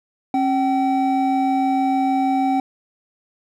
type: tone pair together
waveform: triangle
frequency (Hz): 270.8 / 766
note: C#4 / G5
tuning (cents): -40 / -40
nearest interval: octave + tritone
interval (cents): 1800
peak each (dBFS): -17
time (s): 0.34-2.6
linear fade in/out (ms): 2
effects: none